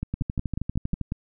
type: two click trains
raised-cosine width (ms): 5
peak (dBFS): -15 / -15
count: 12 / 7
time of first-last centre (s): 0.14-1.013 / 0.03-1.121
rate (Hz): 12.6 / 5.5
effects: none